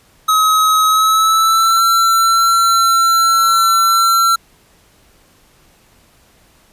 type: tone with pitch glide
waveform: square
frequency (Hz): 1274 to 1349.8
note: D#6 to E6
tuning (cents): +41 to +41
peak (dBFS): -10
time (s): 0.28-4.36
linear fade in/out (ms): 10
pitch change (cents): +100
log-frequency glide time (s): 0.88-1.83
effects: pink hiss -51 dBFS RMS until 6.72 s + resampled to 32000 Hz